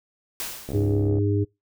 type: noise with exponential decay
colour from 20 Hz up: white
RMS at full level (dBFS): -29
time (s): 0.4-1.09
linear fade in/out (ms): 0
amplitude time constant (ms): 150
type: click train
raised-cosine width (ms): 2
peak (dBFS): -19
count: 35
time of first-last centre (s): 0.69-1.185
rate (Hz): 68.7
type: harmonic tone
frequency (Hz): 101.6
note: G#2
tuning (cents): -38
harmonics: 1 / 3 / 4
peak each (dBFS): -21 / -26 / -27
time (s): 0.73-1.45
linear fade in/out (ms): 20
effects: noise-tail reverb RT60 0.2 s tail -25 dB re dry